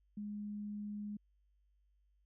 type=tone; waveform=sine; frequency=207.5 Hz; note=G#3; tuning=1 cent flat; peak=-40 dBFS; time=0.17-1.17 s; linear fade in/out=5 ms; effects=added 50 Hz sine -70 dBFS peak until 2.25 s